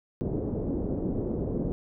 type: low-pass noise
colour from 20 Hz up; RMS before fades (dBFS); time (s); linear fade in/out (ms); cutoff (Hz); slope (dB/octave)
white; -30; 0.21-1.72; 0; 420; 24
effects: none